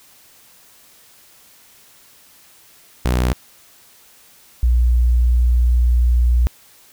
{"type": "tone pair in turn", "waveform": ["sawtooth", "sine"], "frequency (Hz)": [61.74, 60.16], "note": ["B1", "B1"], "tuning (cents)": [0, -45], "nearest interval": "unison", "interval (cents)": 45, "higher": "first", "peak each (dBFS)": -11, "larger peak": "neither", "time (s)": [[3.05, 3.33], [4.63, 6.47]], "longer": "second", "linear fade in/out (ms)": 0, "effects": ["white hiss -49 dBFS RMS until 6.92 s"]}